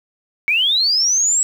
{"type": "linear sweep", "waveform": "sine", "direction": "up", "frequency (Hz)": [2217, 7820], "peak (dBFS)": -13, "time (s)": [0.48, 1.43], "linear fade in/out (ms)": 0, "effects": ["7-bit"]}